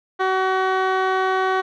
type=tone with low-pass filter; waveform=15% pulse; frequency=377.1 Hz; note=F#4; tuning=33 cents sharp; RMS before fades=-20 dBFS; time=0.19-1.62 s; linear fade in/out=20 ms; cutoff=2200 Hz; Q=1; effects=none